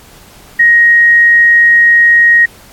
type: tone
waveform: sine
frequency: 1879 Hz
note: A#6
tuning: 13 cents sharp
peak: -3 dBFS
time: 0.59-2.46 s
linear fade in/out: 10 ms
effects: pink hiss -39 dBFS RMS until 2.72 s + AAC 64 kbps